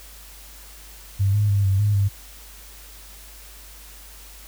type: tone with pitch steps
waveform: sine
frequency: 98.6 / 104 / 100.3 / 96.7 / 103.7 / 99.6 Hz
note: G2 / G#2 / G2 / G2 / G#2 / G2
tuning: +11 / +3 / +40 / -23 / -2 / +28 cents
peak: -16 dBFS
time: 1.19-2.09 s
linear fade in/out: 20 ms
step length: 150 ms
effects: added 50 Hz sine -44 dBFS peak until 4.47 s + white hiss -45 dBFS RMS until 4.47 s